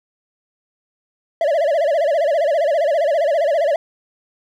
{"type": "tone with vibrato", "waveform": "triangle", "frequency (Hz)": 617, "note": "D#5", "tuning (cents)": -15, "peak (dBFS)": -12, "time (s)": [1.41, 3.76], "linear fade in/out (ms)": 2, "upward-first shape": "sine", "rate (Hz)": 15, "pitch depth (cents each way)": 180, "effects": []}